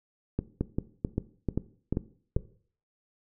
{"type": "two click trains", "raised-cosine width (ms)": 3, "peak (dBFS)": [-14, -14], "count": [5, 6], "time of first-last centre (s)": [[0.61, 2.364], [0.39, 2.366]], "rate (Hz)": [2.28, 2.53], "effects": ["noise-tail reverb RT60 0.5 s tail -17 dB re dry"]}